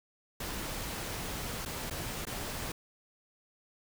pink noise with dropouts, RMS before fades -38 dBFS, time 0.4-2.72 s, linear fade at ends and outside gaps 5 ms, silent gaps 1.652-1.658 / 1.9-1.908 / 2.253-2.268 s, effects none

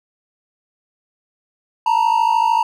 triangle tone pair together, 895.7 / 949 Hz, A5 / A#5, +31 / +31 cents, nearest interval minor second, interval 100 cents, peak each -14 dBFS, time 1.86-2.63 s, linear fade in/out 5 ms, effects none

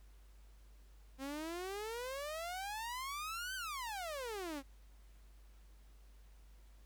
sawtooth exponential two-way sweep, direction up then down, 261.6 to 1568 to 261.6 Hz, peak -37 dBFS, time 1.18-4.63 s, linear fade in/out 50 ms, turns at 3.55 s, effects added 50 Hz sine -57 dBFS peak until 6.85 s + pink hiss -71 dBFS RMS until 6.85 s

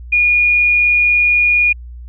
sine tone, 2439 Hz, D#7, 35 cents flat, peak -9 dBFS, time 0.12-1.73 s, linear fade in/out 10 ms, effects added 60 Hz sine -29 dBFS peak until 2.08 s

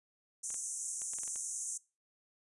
pink band-pass noise, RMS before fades -40 dBFS, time 0.43-1.78 s, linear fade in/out 10 ms, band 6100 to 10000 Hz, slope 96 dB/octave
clicks, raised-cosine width 0.3 ms, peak -36 dBFS, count 8, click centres 0.504 / 0.543 / 1.018 / 1.135 / 1.186 / 1.234 / 1.278 / 1.359 s
effects noise-tail reverb RT60 0.3 s tail -22 dB re dry + resampled to 24000 Hz

